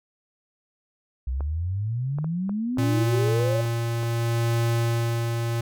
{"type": "exponential sweep", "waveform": "sine", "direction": "up", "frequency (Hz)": [61.1, 582], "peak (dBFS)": -24, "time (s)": [1.27, 3.61], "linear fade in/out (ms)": 5}
{"type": "clicks", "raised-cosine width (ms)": 1, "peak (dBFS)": -23, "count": 11, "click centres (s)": [1.407, 2.186, 2.244, 2.494, 2.773, 2.833, 3.147, 3.285, 3.399, 3.655, 4.031]}
{"type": "tone with tremolo", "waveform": "square", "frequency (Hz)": 116.54, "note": "A#2", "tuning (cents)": 0, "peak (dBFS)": -21, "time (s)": [2.78, 5.61], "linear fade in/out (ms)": 5, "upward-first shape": "sine", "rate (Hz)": 0.67, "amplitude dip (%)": 35}
{"effects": []}